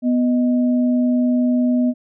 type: tone pair together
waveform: sine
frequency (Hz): 247 / 622.3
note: B3 / D#5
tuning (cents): 0 / 0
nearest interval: octave + major third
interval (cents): 1600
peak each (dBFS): -14 / -26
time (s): 0.02-1.94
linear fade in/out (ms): 50
effects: none